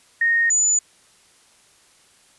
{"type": "tone pair in turn", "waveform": "sine", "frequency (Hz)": [1854, 6974], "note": ["A#6", "A8"], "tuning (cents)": [-10, -16], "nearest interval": "octave + major seventh", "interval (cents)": 2294, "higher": "second", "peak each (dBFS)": -15, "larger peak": "neither", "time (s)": [[0.21, 0.5], [0.5, 0.79]], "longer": "neither", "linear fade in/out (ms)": 5, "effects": ["white hiss -55 dBFS RMS until 2.38 s", "resampled to 24000 Hz"]}